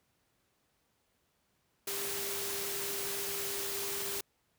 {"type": "tone in noise", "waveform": "sine", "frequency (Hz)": 398.8, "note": "G4", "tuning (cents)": 30, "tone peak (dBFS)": -42, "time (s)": [1.87, 4.21], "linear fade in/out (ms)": 5, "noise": "white", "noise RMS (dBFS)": -37, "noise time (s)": [1.87, 4.21], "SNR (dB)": -8, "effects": ["pink hiss -75 dBFS RMS until 4.58 s", "high-pass 60 Hz 12 dB/octave"]}